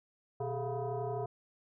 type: tone with frequency modulation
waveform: sine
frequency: 154.4 Hz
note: D#3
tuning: 13 cents flat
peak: -33 dBFS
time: 0.4-1.26 s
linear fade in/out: 5 ms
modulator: 277 Hz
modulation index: 2.5
effects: none